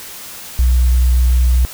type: tone with vibrato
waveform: sine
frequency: 61.7 Hz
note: B1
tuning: 1 cent flat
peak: -7 dBFS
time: 0.59-1.65 s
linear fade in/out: 0 ms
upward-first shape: sine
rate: 8.6 Hz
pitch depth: 11 cents each way
effects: tanh soft clip ceiling -6 dBFS + white hiss -32 dBFS RMS until 1.73 s